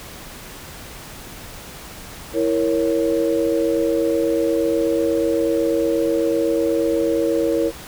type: chord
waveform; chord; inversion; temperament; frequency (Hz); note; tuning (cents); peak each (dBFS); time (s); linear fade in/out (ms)
sine; A# diminished; second; equal; 329.6 / 466.2 / 554.4; E4 / A#4 / C#5; 0 / 0 / 0; -20 / -20 / -22; 2.33-7.72; 50
effects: pink hiss -37 dBFS RMS until 7.87 s